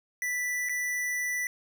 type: tone with dropouts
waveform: square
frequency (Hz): 1975.5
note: B6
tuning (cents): 0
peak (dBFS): -29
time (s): 0.22-1.47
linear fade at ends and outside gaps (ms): 1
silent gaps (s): 0.688-0.694
effects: none